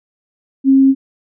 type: tone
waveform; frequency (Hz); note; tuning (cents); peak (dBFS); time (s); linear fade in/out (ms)
sine; 269; C4; +48; -6; 0.64-0.95; 50
effects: none